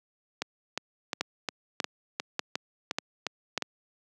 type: two click trains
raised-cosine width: 0.2 ms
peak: -10 / -12 dBFS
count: 5 / 10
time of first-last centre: 1.21-3.577 / 0.42-3.623 s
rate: 1.69 / 2.81 Hz
effects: high-pass 200 Hz 12 dB/octave